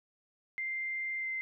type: tone with pitch glide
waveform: sine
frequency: 2093 to 2077 Hz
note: C7 to C7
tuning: 0 to -13 cents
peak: -33 dBFS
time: 0.58-1.41 s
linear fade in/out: 0 ms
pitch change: -13 cents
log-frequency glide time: 1.18-1.27 s
effects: none